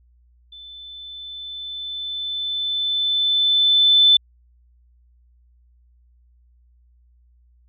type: tone with level ramp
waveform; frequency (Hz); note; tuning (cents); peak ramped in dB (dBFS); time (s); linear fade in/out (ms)
sine; 3520; A7; 0; -38 to -9; 0.52-4.17; 5
effects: added 60 Hz sine -53 dBFS peak until 7.68 s